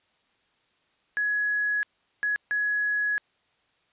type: tone bursts at uneven times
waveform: sine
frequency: 1680 Hz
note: G#6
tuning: 19 cents sharp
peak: -23 dBFS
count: 3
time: 1.17-1.83 / 2.23-2.36 / 2.51-3.18 s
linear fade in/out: 0 ms
effects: white hiss -68 dBFS RMS until 3.92 s + resampled to 8000 Hz